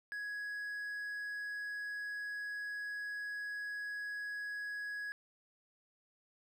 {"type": "tone", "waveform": "triangle", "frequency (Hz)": 1669, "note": "G#6", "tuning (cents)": 8, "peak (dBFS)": -37, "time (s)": [0.12, 5.12], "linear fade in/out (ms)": 0, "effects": []}